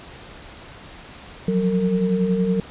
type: tone cluster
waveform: sine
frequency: 175.6 / 186.3 / 455.6 Hz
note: F3 / F#3 / A#4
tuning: +10 / +12 / -40 cents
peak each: -26 / -19 / -23 dBFS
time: 1.48-2.6 s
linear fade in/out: 2 ms
effects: pink hiss -41 dBFS RMS until 2.7 s + resampled to 8000 Hz